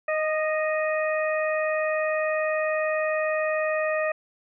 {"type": "harmonic tone with a mistuned harmonic", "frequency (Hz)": 622.3, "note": "D#5", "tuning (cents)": 0, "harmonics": [1, 2, 3, 4], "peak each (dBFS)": [-24, -32, -30, -34], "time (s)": [0.08, 4.12], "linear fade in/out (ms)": 5, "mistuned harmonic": 2, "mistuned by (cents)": -19, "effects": []}